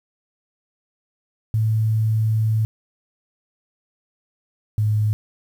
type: tone pair in turn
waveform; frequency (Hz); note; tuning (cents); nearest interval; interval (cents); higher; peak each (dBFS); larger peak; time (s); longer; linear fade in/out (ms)
sine; 110 / 106.68; A2 / G#2; 0 / +47; minor second; 53; first; -16; neither; 1.54-2.65 / 4.78-5.13; first; 0
effects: 8-bit